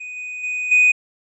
triangle tone with level steps, 2489 Hz, D#7, in tune, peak -28 / -26 / -20 / -8 dBFS, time 0-0.92 s, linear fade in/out 10 ms, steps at 0.16 / 0.43 / 0.71 s, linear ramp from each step 10 ms, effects tanh soft clip ceiling -5 dBFS + resampled to 22050 Hz

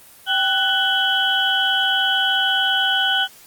sine tone cluster, 779 / 1488 / 3023 / 3297 Hz, G5 / F#6 / F#7 / G#7, -11 / +9 / +36 / -13 cents, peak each -24 / -20 / -20 / -24 dBFS, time 0.26-3.28 s, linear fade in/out 50 ms, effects white hiss -46 dBFS RMS until 3.46 s + Opus 24 kbps

